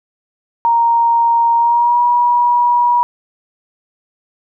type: tone with pitch glide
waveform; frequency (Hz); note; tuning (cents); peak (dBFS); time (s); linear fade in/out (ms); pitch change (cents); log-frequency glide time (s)
sine; 932.3 to 964.1; A#5 to B5; 0 to -42; -9; 0.65-3.03; 0; +58; 1.56-2.01
effects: none